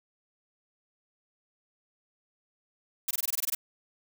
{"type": "noise bursts", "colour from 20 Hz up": "blue", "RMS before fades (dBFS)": -29, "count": 10, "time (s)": [3.08, 3.55], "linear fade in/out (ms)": 5, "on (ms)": 29, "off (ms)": 20, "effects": []}